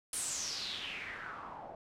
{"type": "noise with low-pass filter sweep", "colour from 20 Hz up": "white", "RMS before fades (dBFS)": -41, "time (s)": [0.13, 1.75], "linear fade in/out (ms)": 2, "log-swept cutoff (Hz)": [9900, 670], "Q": 5.2, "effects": []}